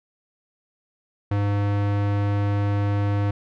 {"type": "tone with low-pass filter", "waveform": "square", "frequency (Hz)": 101.6, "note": "G#2", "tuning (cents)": -38, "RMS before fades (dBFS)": -22, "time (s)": [1.31, 3.31], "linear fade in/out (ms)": 5, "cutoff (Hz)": 2300, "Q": 0.56, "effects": []}